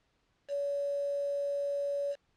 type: tone with quantisation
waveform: sine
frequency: 567 Hz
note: C#5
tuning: 39 cents sharp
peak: -30 dBFS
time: 0.48-2.16 s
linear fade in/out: 50 ms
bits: 8
effects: pink hiss -74 dBFS RMS until 2.36 s + low-pass 5000 Hz 12 dB/octave